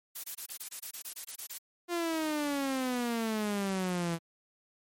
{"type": "noise bursts", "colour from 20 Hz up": "blue", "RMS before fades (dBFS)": -39, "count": 13, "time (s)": [0.15, 1.583], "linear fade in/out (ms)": 10, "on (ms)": 89, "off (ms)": 23}
{"type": "exponential sweep", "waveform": "sawtooth", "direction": "down", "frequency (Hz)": [351.7, 164.81], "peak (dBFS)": -26, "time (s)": [1.88, 4.19], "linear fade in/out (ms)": 50}
{"effects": ["MP3 64 kbps"]}